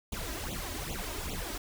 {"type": "noise with flanger", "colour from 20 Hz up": "pink", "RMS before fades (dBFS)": -37, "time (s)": [0.12, 1.58], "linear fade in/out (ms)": 5, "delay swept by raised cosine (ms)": [0.28, 3.18], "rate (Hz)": 2.5, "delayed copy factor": 1, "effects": []}